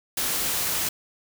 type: noise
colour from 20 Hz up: white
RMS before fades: -26 dBFS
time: 0.17-0.89 s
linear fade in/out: 5 ms
effects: none